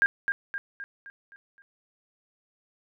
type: tone with echo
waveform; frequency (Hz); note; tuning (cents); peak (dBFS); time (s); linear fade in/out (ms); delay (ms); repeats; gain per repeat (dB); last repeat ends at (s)
sine; 1612; G6; +48; -17; 0.02-0.06; 0; 260; 6; -6; 1.62
effects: none